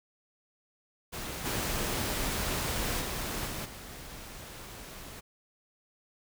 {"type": "noise with level steps", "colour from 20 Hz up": "pink", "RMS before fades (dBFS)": [-38, -32, -35, -37, -45], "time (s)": [1.12, 5.21], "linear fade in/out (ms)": 20, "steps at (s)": [1.44, 3, 3.46, 3.64], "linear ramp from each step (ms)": 20, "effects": []}